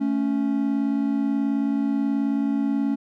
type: tone pair together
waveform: triangle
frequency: 220 / 278.6 Hz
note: A3 / C#4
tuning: 0 / +9 cents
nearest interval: major third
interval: 409 cents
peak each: -23 / -20 dBFS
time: 0-2.96 s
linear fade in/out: 20 ms
effects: none